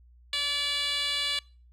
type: tone with band-pass filter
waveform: 10% pulse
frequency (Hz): 576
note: D5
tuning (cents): -34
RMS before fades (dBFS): -29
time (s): 0.33-1.39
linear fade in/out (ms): 2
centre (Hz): 3900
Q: 2.5
effects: noise-tail reverb RT60 0.4 s tail -25 dB re dry + added 60 Hz sine -53 dBFS peak until 1.72 s